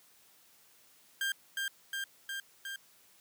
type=tone with echo; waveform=30% pulse; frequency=1593 Hz; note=G6; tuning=27 cents sharp; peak=-28 dBFS; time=1.21-1.32 s; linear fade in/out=2 ms; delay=360 ms; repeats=4; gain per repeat=-2 dB; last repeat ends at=2.76 s; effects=white hiss -63 dBFS RMS until 3.2 s + high-pass 100 Hz 12 dB/octave